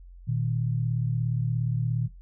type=tone pair together; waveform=sine; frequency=118.49 / 155.56 Hz; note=A#2 / D#3; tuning=+29 / 0 cents; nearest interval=perfect fourth; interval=471 cents; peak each=-26 / -29 dBFS; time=0.27-2.08 s; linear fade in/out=20 ms; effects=noise-tail reverb RT60 0.2 s tail -17 dB re dry + added 44 Hz sine -44 dBFS peak until 2.21 s